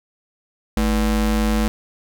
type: ring-modulated tone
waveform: square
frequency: 134.5 Hz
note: C3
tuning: 48 cents sharp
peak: -14 dBFS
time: 0.77-1.68 s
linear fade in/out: 0 ms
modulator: 82.5 Hz
effects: none